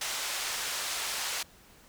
white band-pass noise, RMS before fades -34 dBFS, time 0.01-1.43 s, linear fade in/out 5 ms, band 640 to 7200 Hz, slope 12 dB/octave, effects pink hiss -57 dBFS RMS until 1.88 s

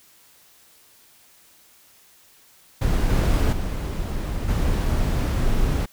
brown noise with level steps, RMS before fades -20 / -18 / -26 / -21 dBFS, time 2.81-5.86 s, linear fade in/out 10 ms, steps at 3.09 / 3.52 / 4.48 s, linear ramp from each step 10 ms, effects white hiss -54 dBFS RMS until 5.92 s

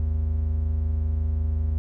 triangle tone pair together, 52.84 / 78.3 Hz, G#1 / D#2, +31 / +11 cents, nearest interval perfect fifth, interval 680 cents, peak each -28 / -20 dBFS, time 0-1.78 s, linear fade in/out 0 ms, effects none

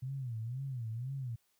sine tone with vibrato, 123.47 Hz, B2, in tune, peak -36 dBFS, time 0.02-1.36 s, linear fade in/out 10 ms, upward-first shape sine, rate 2 Hz, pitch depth 190 cents each way, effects white hiss -75 dBFS RMS until 1.59 s

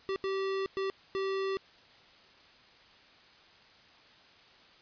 square tone bursts at uneven times, 387 Hz, G4, 22 cents flat, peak -31 dBFS, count 4, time 0.09-0.16 / 0.24-0.66 / 0.77-0.9 / 1.15-1.57 s, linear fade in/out 0 ms, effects white hiss -58 dBFS RMS until 4.81 s + resampled to 11025 Hz

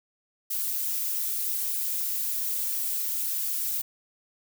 violet noise with flanger, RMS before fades -29 dBFS, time 0.5-3.82 s, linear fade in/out 10 ms, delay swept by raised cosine 1.7 to 6.8 ms, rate 3 Hz, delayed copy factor -0.8, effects none

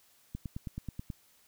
click train, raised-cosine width 5 ms, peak -25 dBFS, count 8, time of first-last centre 0.35-1.102 s, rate 9.31 Hz, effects white hiss -65 dBFS RMS until 1.47 s

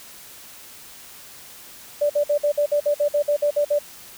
sine tone bursts, 585 Hz, D5, 7 cents flat, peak -16 dBFS, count 13, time 2.01-3.79 s, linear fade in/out 10 ms, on 88 ms, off 53 ms, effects white hiss -43 dBFS RMS until 4.17 s

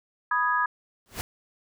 sine chord, G# minor, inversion first, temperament equal, 987.8 / 1244.5 / 1661.2 Hz, B5 / D#6 / G#6, 0 / 0 / 0 cents, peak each -26 dBFS, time 0.31-0.66 s, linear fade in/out 5 ms
pink noise with exponential growth, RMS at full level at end -28 dBFS, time 1.06-1.21 s, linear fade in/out 0 ms, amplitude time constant 31 ms
effects none

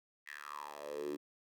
10% pulse tone with high-pass filter sweep, 73.42 Hz, D2, in tune, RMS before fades -44 dBFS, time 0.26-1.17 s, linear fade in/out 20 ms, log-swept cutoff 2000 to 300 Hz, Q 6.4, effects none

